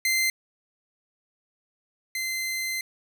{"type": "tone pair in turn", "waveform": "sawtooth", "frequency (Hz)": [2078, 2070], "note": ["C7", "C7"], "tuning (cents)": [-12, -19], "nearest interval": "unison", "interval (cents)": 7, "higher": "first", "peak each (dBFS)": [-18, -24], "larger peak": "first", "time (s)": [[0.05, 0.3], [2.15, 2.81]], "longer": "second", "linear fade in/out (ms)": 2, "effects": []}